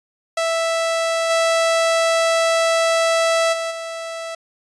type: tone with level steps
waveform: sawtooth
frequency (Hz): 659.3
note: E5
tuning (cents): 0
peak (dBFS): -14 / -11 / -18 / -23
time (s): 0.37-4.35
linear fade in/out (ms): 5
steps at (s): 1.29 / 3.52 / 3.7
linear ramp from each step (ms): 20
effects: resampled to 22050 Hz